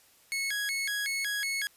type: tone with vibrato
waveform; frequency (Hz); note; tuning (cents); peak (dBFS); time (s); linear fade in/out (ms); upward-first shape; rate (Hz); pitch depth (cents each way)
sawtooth; 1909; A#6; +41; -26; 0.32-1.67; 0; square; 2.7; 240
effects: white hiss -61 dBFS RMS until 1.76 s + resampled to 32000 Hz